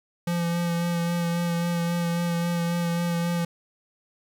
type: tone with vibrato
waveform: square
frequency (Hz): 171.3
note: F3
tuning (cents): -33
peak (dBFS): -24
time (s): 0.27-3.45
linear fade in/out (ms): 5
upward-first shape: sine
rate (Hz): 3.7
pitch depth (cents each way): 17
effects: 10-bit